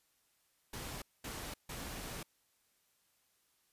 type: noise bursts at uneven times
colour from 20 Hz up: pink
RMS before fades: -44 dBFS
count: 3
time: 0.73-1.02 / 1.24-1.54 / 1.69-2.23 s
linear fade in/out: 5 ms
effects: white hiss -75 dBFS RMS until 3.72 s + resampled to 32000 Hz